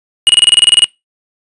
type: tone bursts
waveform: square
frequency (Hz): 2891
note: F#7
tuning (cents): -41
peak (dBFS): -3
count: 12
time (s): 0.27-0.843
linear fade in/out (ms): 0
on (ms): 23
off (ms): 27
effects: noise-tail reverb RT60 0.2 s tail -23 dB re dry + resampled to 24000 Hz